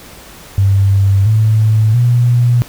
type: tone with pitch steps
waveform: sine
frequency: 98.3 / 109.07 / 121.02 Hz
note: G2 / A2 / B2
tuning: +5 / -15 / -35 cents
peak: -7 dBFS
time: 0.58-2.62 s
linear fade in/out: 0 ms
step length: 680 ms
effects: pink hiss -36 dBFS RMS until 2.68 s